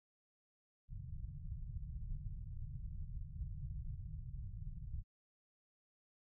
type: low-pass noise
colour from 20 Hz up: pink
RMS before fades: -45 dBFS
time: 0.88-5.04 s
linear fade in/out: 50 ms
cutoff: 150 Hz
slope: 48 dB/octave
effects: none